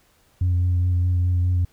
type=tone with vibrato; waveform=sine; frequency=89.2 Hz; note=F2; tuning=37 cents sharp; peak=-15 dBFS; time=0.41-1.65 s; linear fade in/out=5 ms; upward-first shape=sine; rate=4.8 Hz; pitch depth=19 cents each way; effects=tanh soft clip ceiling -15 dBFS + pink hiss -60 dBFS RMS until 1.72 s